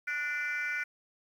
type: tone cluster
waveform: sine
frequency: 1464 / 1785 / 2051 / 2343 Hz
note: F#6 / A6 / C7 / D7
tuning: -19 / +24 / -35 / -5 cents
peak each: -32 / -40 / -36 / -36 dBFS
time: 0.07-0.84 s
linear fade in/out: 10 ms
effects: tanh soft clip ceiling -26 dBFS + 10-bit